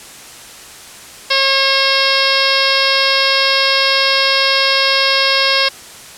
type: harmonic tone with a mistuned harmonic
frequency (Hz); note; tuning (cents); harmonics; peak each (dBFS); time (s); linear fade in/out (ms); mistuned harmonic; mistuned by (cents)
542; C#5; -39; 1 / 2 / 3 / 4 / 5 / 6 / 7 / 8 / 9 / 10; -20 / -20 / -20 / -20 / -20 / -20 / -20 / -20 / -20 / -20; 1.3-5.69; 10; 10; -22
effects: white hiss -35 dBFS RMS until 6.17 s + low-pass 10000 Hz 12 dB/octave